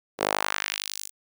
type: tone with high-pass filter sweep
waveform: sawtooth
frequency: 50.9 Hz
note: G#1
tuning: 34 cents flat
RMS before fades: -29 dBFS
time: 0.18-1.11 s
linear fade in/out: 50 ms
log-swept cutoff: 430 to 8400 Hz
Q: 1.4
effects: none